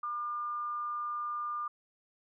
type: tone with frequency modulation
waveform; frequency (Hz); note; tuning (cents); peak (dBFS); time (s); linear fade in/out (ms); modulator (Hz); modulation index
sine; 1200; D6; +37; -33; 0.03-1.68; 5; 230; 0.21
effects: none